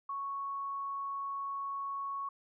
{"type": "tone", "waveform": "sine", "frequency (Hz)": 1108, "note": "C#6", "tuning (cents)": -1, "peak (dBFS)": -35, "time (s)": [0.09, 2.29], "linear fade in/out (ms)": 5, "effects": []}